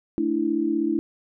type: chord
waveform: sine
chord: A suspended fourth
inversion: none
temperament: equal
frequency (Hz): 220 / 293.7 / 329.6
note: A3 / D4 / E4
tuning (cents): 0 / 0 / 0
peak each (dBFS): -29 / -25 / -23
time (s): 0.18-0.99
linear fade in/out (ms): 0
effects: none